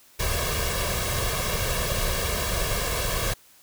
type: noise with comb filter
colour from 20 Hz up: pink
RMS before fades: -26 dBFS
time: 0.19-3.34 s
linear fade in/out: 10 ms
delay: 1.8 ms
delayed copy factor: +0.75
effects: white hiss -55 dBFS RMS until 3.62 s